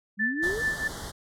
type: exponential sweep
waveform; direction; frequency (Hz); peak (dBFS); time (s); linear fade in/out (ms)
sine; up; 196 to 495.4; -29; 0.17-0.63; 50
type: tone with tremolo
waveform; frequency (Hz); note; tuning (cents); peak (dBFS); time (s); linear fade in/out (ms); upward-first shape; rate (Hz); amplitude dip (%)
sine; 1760; A6; 0; -22; 0.19-0.88; 10; triangle; 4.7; 90
type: band-stop noise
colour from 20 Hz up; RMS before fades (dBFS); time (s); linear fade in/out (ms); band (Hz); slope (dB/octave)
pink; -37; 0.42-1.12; 20; 2000 to 3100; 96
effects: low-pass 11000 Hz 12 dB/octave